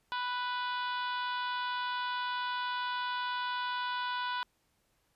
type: harmonic tone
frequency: 493.9 Hz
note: B4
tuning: in tune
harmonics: 2 / 3 / 4 / 5 / 6 / 7 / 8 / 9 / 10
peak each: -34 / -38 / -51 / -48 / -45 / -44 / -48 / -53 / -59 dBFS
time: 0.12-4.43 s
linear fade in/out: 0 ms
effects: pink hiss -74 dBFS RMS until 5.15 s + resampled to 32000 Hz